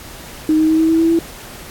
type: tone with pitch steps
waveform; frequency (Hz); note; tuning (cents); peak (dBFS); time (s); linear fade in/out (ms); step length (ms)
sine; 311.1 / 314.5 / 318 / 321.5 / 325.1 / 328.6 / 332.3; D#4 / D#4 / D#4 / E4 / E4 / E4 / E4; 0 / +19 / +38 / -43 / -24 / -5 / +14; -10; 0.49-1.19; 2; 100
effects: pink hiss -35 dBFS RMS until 1.7 s + AAC 64 kbps